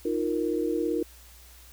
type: chord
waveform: sine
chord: Eb suspended second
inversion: none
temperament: equal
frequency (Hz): 311.1 / 349.2 / 466.2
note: Eb4 / F4 / Bb4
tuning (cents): 0 / 0 / 0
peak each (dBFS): -29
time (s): 0.05-1.03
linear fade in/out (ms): 5
effects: added 60 Hz sine -51 dBFS peak until 1.72 s + white hiss -53 dBFS RMS until 1.72 s